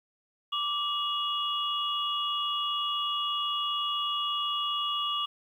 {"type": "tone cluster", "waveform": "sine", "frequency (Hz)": [1171, 2875, 3368], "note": ["D6", "F7", "G#7"], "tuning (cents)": [-5, 50, 24], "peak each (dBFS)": [-31, -31, -35], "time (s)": [0.52, 5.26], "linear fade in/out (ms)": 10, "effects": ["10-bit"]}